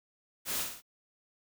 white noise with echo, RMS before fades -34 dBFS, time 0.45-0.66 s, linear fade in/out 50 ms, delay 54 ms, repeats 3, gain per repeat -5 dB, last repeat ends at 0.822 s, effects none

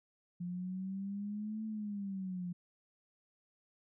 sine exponential two-way sweep, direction up then down, 174.61 to 220 to 174.61 Hz, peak -37 dBFS, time 0.4-2.53 s, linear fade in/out 10 ms, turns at 1.65 s, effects none

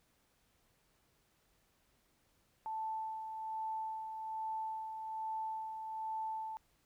sine tone with tremolo, 880 Hz, A5, in tune, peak -36 dBFS, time 2.66-6.57 s, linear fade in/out 0 ms, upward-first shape sine, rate 1.2 Hz, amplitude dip 45%, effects pink hiss -74 dBFS RMS until 6.85 s

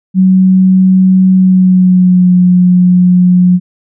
sine tone with pitch glide, 187.3 to 180.19 Hz, F#3 to F#3, +21 to -46 cents, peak -3 dBFS, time 0.14-3.6 s, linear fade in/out 50 ms, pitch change -67 cents, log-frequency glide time 1.32-2.35 s, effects none

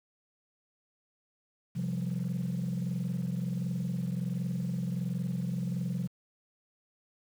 sine chord, C suspended fourth, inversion none, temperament equal, 130.81 / 174.61 / 196 Hz, C3 / F3 / G3, 0 / 0 / 0 cents, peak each -33 / -31 / -36 dBFS, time 1.75-6.08 s, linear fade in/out 20 ms, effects tanh soft clip ceiling -26 dBFS + 9-bit

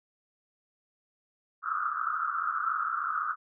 pink band-pass noise, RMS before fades -31 dBFS, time 1.62-3.36 s, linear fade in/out 50 ms, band 1200 to 1400 Hz, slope 96 dB/octave, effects none

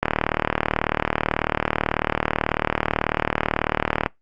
click train, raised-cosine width 0.5 ms, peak -3 dBFS, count 155, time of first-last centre 0.03-4.061 s, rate 38.2 Hz, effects noise-tail reverb RT60 0.2 s tail -25 dB re dry + Opus 48 kbps

